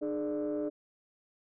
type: tone cluster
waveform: sine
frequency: 301.2 / 421.7 / 592 Hz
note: D4 / G#4 / D5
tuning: +44 / +26 / +14 cents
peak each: -32 / -35 / -35 dBFS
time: 0.01-0.7 s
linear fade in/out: 20 ms
effects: tanh soft clip ceiling -26 dBFS